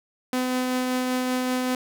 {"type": "tone with tremolo", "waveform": "sawtooth", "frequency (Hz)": 253.6, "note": "B3", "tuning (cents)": 46, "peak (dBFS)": -18, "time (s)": [0.33, 1.75], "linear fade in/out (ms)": 2, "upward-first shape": "triangle", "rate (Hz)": 5.2, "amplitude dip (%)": 25, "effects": []}